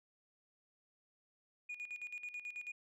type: tone with tremolo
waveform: sine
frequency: 2450 Hz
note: D#7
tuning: 27 cents flat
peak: -39 dBFS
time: 1.69-2.72 s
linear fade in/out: 10 ms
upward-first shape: square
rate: 9.2 Hz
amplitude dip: 75%
effects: tanh soft clip ceiling -39 dBFS